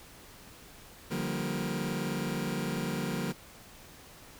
sawtooth chord, G minor seventh, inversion second, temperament just, 147 / 176.4 / 196 / 235.2 Hz, D3 / F3 / G3 / Bb3, +2 / +18 / 0 / +16 cents, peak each -33 / -32 / -33 / -32 dBFS, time 1.1-3.33 s, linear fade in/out 20 ms, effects pink hiss -52 dBFS RMS until 4.39 s

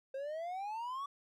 triangle exponential sweep, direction up, 527 to 1149 Hz, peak -36 dBFS, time 0.14-1.06 s, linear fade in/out 5 ms, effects none

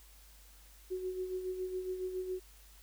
sine tone with tremolo, 370 Hz, F#4, in tune, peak -33 dBFS, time 0.9-2.4 s, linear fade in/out 20 ms, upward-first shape sine, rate 7.2 Hz, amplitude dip 55%, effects added 50 Hz sine -57 dBFS peak until 2.82 s + white hiss -61 dBFS RMS until 2.82 s

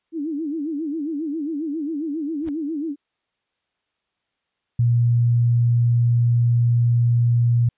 sine tone with vibrato, 304.9 Hz, D#4, 35 cents flat, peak -23 dBFS, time 0.12-2.96 s, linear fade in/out 50 ms, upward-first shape sine, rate 7.4 Hz, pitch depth 150 cents each way
brown noise with exponential growth, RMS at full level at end -30 dBFS, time 2.41-2.49 s, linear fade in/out 2 ms, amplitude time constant 17 ms
sine tone, 119 Hz, A#2, 36 cents sharp, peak -14 dBFS, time 4.79-7.69 s, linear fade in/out 5 ms
effects white hiss -75 dBFS RMS until 7.77 s + resampled to 8000 Hz

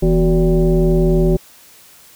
sine tone with frequency modulation, 165.3 Hz, E3, 5 cents sharp, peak -10 dBFS, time 0.02-1.37 s, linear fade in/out 10 ms, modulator 207 Hz, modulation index 1.4, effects white hiss -45 dBFS RMS until 2.15 s

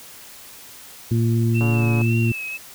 harmonic tone, 115.2 Hz, A#2, 20 cents flat, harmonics 1 / 2 / 3, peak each -17 / -23 / -27 dBFS, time 1.11-2.32 s, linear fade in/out 5 ms
sine tone with vibrato, 2646 Hz, E7, 6 cents sharp, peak -27 dBFS, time 1.54-2.58 s, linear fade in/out 20 ms, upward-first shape sine, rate 1.9 Hz, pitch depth 65 cents each way
click train, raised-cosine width 1 ms, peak -17 dBFS, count 59, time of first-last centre 1.61-2.016 s, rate 143 Hz
effects white hiss -42 dBFS RMS until 2.74 s

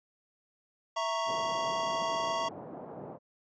square chord, A# diminished, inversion second, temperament equal, 659.3 / 932.3 / 1108.7 Hz, E5 / A#5 / C#6, 0 / 0 / 0 cents, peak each -35 dBFS, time 0.96-2.49 s, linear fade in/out 10 ms
white band-pass noise, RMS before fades -44 dBFS, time 1.25-3.19 s, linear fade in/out 50 ms, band 120 to 780 Hz, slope 24 dB/octave
effects resampled to 16000 Hz

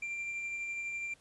triangle tone with tremolo, 2369 Hz, D7, 14 cents sharp, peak -33 dBFS, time 0.02-1.14 s, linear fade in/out 5 ms, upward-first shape sine, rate 12 Hz, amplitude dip 25%, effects pink hiss -64 dBFS RMS until 1.2 s + resampled to 24000 Hz

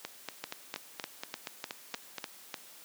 two click trains, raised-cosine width 0.2 ms, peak -18 / -19 dBFS, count 8 / 10, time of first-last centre 0.44-2.542 / 0.05-2.183 s, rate 3.33 / 4.22 Hz, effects white hiss -53 dBFS RMS until 2.84 s + high-pass 200 Hz 12 dB/octave

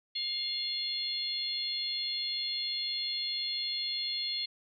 harmonic tone with a mistuned harmonic, 707 Hz, F5, 21 cents sharp, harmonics 3 / 4 / 5 / 6, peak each -44 / -44 / -37 / -33 dBFS, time 0.15-4.46 s, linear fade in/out 10 ms, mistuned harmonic 5, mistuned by -54 cents, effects none

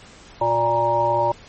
harmonic tone with a mistuned harmonic, 117 Hz, A#2, 7 cents sharp, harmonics 1 / 3 / 5 / 7 / 8, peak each -30 / -28 / -21 / -26 / -19 dBFS, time 0.41-1.32 s, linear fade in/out 5 ms, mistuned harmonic 3, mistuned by +29 cents, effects pink hiss -45 dBFS RMS until 1.48 s + MP3 32 kbps

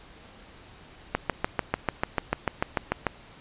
click train, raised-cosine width 0.5 ms, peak -8 dBFS, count 14, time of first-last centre 1.15-3.067 s, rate 6.78 Hz, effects pink hiss -50 dBFS RMS until 3.4 s + resampled to 8000 Hz

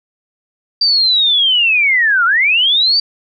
sine linear two-way sweep, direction down then up, 4699 to 1339 to 4699 Hz, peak -9 dBFS, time 0.81-3 s, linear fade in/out 5 ms, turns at 2.25 s, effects none

